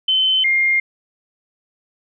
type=tone pair in turn; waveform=sine; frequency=3063 / 2120 Hz; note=G7 / C7; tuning=-41 / +22 cents; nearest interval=tritone; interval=637 cents; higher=first; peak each=-13 dBFS; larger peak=neither; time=0.08-0.44 / 0.44-0.8 s; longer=neither; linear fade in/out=5 ms; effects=none